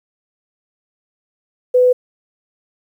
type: tone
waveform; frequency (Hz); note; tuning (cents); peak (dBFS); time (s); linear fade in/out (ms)
sine; 500; B4; +21; -8; 1.74-1.93; 10
effects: 8-bit